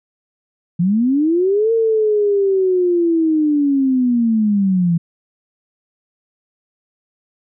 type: linear two-way sweep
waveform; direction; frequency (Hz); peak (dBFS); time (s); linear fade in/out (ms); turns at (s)
sine; up then down; 164.81 to 458.8 to 164.81; -12; 0.79-4.98; 10; 1.72
effects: none